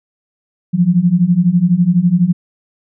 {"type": "beating tone pair", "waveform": "sine", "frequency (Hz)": [169.2, 181.2], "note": ["E3", "F#3"], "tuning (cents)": [45, -36], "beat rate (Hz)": 12, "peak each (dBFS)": [-13, -11], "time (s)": [0.73, 2.33], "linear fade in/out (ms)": 20, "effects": []}